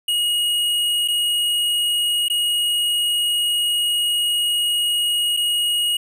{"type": "tone with dropouts", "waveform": "square", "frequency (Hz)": 2885, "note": "F#7", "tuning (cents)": -44, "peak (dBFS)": -18, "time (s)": [0.08, 5.97], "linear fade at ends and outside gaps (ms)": 5, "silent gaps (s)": [[1.078, 1.083], [2.284, 2.299], [5.367, 5.371]], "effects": []}